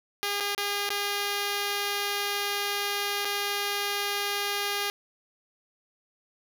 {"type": "tone with dropouts", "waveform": "5% pulse", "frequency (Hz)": 406.1, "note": "G#4", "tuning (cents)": -39, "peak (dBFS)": -16, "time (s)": [0.23, 4.9], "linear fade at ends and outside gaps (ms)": 0, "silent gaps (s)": [[0.401, 0.406], [0.548, 0.579], [0.891, 0.904], [3.248, 3.253]], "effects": []}